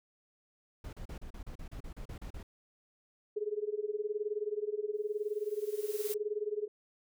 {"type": "noise bursts", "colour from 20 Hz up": "brown", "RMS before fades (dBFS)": -43, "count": 13, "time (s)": [0.84, 2.43], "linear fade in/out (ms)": 5, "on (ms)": 90, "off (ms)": 35}
{"type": "tone with tremolo", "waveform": "sine", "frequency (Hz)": 420, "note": "G#4", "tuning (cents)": 19, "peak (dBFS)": -29, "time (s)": [3.36, 6.68], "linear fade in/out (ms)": 10, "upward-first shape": "sine", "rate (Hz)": 19, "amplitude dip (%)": 90}
{"type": "noise with exponential growth", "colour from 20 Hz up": "blue", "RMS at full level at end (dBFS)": -39, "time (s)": [4.94, 6.14], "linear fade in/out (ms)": 1, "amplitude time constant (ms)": 260}
{"effects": []}